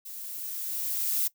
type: noise with level ramp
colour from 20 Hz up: violet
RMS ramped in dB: -41 to -26 dBFS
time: 0.05-1.28 s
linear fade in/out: 10 ms
effects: noise-tail reverb RT60 0.1 s tail -19 dB re dry